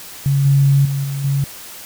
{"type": "tone with level steps", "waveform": "sine", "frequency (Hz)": 139, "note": "C#3", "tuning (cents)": 5, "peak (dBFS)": [-12, -9, -17, -20, -14], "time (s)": [0.26, 1.44], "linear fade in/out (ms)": 0, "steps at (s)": [0.45, 0.85, 1.04, 1.24], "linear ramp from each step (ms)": 5, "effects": ["white hiss -35 dBFS RMS until 1.85 s"]}